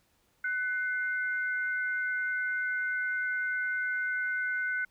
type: tone pair together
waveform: sine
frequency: 1498.4 / 2105 Hz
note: F#6 / C7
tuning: +21 / +10 cents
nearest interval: tritone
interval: 589 cents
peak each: -29 / -37 dBFS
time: 0.44-4.85 s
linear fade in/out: 5 ms
effects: pink hiss -70 dBFS RMS until 4.9 s